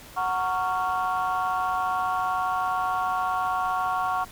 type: chord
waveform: sine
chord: Gb major seventh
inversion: none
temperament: just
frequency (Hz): 740 / 925 / 1110 / 1387.5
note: Gb5 / Bb5 / Db6 / F6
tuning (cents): 0 / -14 / +2 / -12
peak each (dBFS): -26 / -31 / -26 / -31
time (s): 0.16-4.25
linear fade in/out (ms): 20
effects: tanh soft clip ceiling -17 dBFS + pink hiss -46 dBFS RMS until 4.31 s